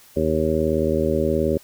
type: harmonic tone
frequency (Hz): 78.8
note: D#2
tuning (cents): +23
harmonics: 1 / 2 / 3 / 4 / 5 / 6 / 7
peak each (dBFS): -27 / -28 / -25 / -27 / -23 / -28 / -24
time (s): 0.16-1.58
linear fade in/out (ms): 10
effects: white hiss -50 dBFS RMS until 1.63 s